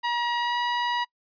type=tone with pitch glide; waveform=sawtooth; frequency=955 to 963.9 Hz; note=A#5 to B5; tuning=+42 to -42 cents; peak=-20 dBFS; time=0.03-1.05 s; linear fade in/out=20 ms; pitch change=+16 cents; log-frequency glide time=0.39-0.57 s; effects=noise-tail reverb RT60 0.1 s tail -26 dB re dry + resampled to 11025 Hz